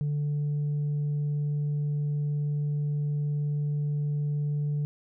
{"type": "tone with tanh clipping", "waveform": "sine", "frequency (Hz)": 146.83, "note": "D3", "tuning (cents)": 0, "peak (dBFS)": -26, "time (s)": [0.01, 4.85], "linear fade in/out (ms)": 0, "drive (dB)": 1, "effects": []}